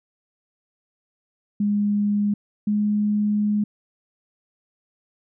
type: tone pair in turn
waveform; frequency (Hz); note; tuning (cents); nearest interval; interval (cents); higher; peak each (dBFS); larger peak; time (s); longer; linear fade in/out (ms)
sine; 205.7 / 208.7; G#3 / G#3; -16 / +9; unison; 25; second; -18; neither; 1.6-2.34 / 2.67-3.64; second; 5
effects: none